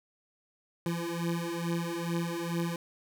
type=beating tone pair; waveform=25% pulse; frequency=168.5 / 170.8 Hz; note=E3 / F3; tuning=+38 / -38 cents; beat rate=2.3 Hz; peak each=-30 dBFS; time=0.86-2.76 s; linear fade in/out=2 ms; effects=none